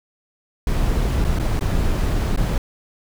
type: noise with dropouts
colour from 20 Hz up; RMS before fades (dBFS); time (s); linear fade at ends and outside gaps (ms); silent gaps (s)
brown; -19; 0.67-2.58; 2; 1.243-1.247 / 1.389-1.397 / 1.594-1.609 / 2.362-2.374
effects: none